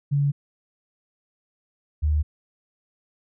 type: tone pair in turn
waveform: sine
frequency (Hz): 142.3 / 75.62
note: C#3 / D#2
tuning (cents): +46 / -49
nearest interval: major seventh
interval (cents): 1095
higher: first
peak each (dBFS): -18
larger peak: neither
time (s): 0.11-0.32 / 2.02-2.23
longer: neither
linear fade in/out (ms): 20
effects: none